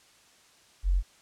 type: tone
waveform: sine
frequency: 45.38 Hz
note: F#1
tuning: 33 cents flat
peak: -21 dBFS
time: 0.83-1.03 s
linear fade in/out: 50 ms
effects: white hiss -59 dBFS RMS until 1.21 s + low-pass 8000 Hz 12 dB/octave